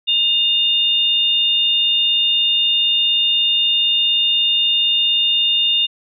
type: tone pair together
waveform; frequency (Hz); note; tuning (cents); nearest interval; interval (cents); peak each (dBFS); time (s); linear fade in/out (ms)
sine; 2825 / 3628; F7 / A#7; +19 / -48; major third; 433; -16; 0.07-5.87; 20
effects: none